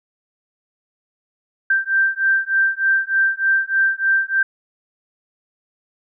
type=beating tone pair; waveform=sine; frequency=1568 / 1571.3 Hz; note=G6 / G6; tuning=0 / +4 cents; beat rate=3.3 Hz; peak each=-18 dBFS; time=1.7-4.43 s; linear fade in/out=5 ms; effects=none